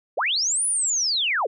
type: linear two-way sweep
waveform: sine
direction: up then down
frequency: 349.9 to 10040 to 349.9 Hz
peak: -20 dBFS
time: 0.17-1.47 s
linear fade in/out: 10 ms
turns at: 0.66 s
effects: none